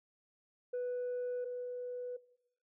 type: tone pair in turn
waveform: sine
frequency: 493.9 / 493.9 Hz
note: B4 / B4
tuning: 0 / 0 cents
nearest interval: unison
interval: 0 cents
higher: neither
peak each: -32 / -37 dBFS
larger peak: first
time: 0.73-1.45 / 1.45-2.17 s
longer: neither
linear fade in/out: 10 ms
effects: noise-tail reverb RT60 0.8 s tail -20 dB re dry + tanh soft clip ceiling -33 dBFS